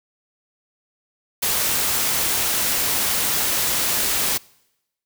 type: noise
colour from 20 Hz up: white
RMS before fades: -21 dBFS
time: 1.42-4.38 s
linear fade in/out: 10 ms
effects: noise-tail reverb RT60 0.9 s tail -25 dB re dry